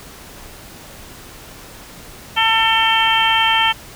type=harmonic tone; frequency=447.9 Hz; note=A4; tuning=31 cents sharp; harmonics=2 / 3 / 4 / 5 / 6 / 7; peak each=-17 / -22 / -21 / -23 / -21 / -17 dBFS; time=2.36-3.73 s; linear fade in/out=20 ms; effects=pink hiss -38 dBFS RMS until 3.95 s